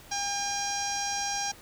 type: tone with low-pass filter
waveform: sawtooth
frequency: 805 Hz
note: G5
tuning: 46 cents sharp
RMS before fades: -31 dBFS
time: 0.11-1.52 s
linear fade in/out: 10 ms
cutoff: 5900 Hz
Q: 8.4
effects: pink hiss -51 dBFS RMS until 1.61 s